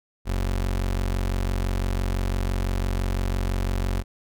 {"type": "tone", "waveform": "30% pulse", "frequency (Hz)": 45.94, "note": "F#1", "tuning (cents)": -12, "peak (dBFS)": -20, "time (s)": [0.25, 4.04], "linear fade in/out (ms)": 50, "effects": []}